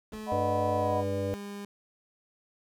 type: noise with exponential decay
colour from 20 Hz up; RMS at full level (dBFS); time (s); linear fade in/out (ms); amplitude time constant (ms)
brown; -40; 0.12-0.33; 2; 45
type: tone with pitch glide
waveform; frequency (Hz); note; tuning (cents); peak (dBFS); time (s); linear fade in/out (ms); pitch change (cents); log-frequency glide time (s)
30% pulse; 215.7 to 202.4; A3 to G#3; -34 to -44; -35; 0.13-1.65; 2; -110; 0.77-1.05
type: chord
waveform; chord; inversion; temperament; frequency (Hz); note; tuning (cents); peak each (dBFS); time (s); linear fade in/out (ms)
sine; B major; first; just; 617.4 / 740.8 / 987.8; D#5 / F#5 / B5; -14 / +2 / 0; -31 / -32 / -33; 0.26-1.04; 50
type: harmonic tone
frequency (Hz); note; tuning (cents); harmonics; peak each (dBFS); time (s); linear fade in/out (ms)
98; G2; 0; 1 / 3 / 5 / 6; -33 / -37 / -32 / -36; 0.32-1.34; 0
effects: none